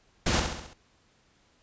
pink noise with echo, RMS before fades -25 dBFS, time 0.26-0.4 s, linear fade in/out 5 ms, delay 67 ms, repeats 5, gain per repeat -5 dB, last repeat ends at 0.735 s, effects pink hiss -65 dBFS RMS until 1.62 s + resampled to 16000 Hz

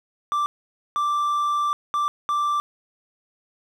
triangle tone bursts at uneven times, 1174.7 Hz, D6, in tune, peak -18 dBFS, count 4, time 0.32-0.46 / 0.96-1.73 / 1.94-2.08 / 2.29-2.6 s, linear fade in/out 0 ms, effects none

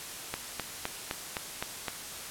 click train, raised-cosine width 0.3 ms, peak -15 dBFS, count 7, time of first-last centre 0.34-1.882 s, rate 3.89 Hz, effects white hiss -41 dBFS RMS until 2.3 s + low-pass 12000 Hz 12 dB/octave

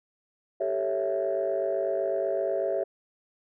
sine chord, A dominant seventh, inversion third, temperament equal, 392 / 440 / 554.4 / 659.3 Hz, G4 / A4 / C#5 / E5, 0 / 0 / 0 / 0 cents, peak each -30 / -34 / -29 / -28 dBFS, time 0.6-2.84 s, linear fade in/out 10 ms, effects tanh soft clip ceiling -18 dBFS

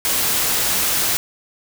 white noise, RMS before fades -19 dBFS, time 0.05-1.17 s, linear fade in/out 0 ms, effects none

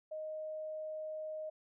sine tone, 622.3 Hz, D#5, in tune, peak -39 dBFS, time 0.11-1.5 s, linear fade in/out 10 ms, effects none

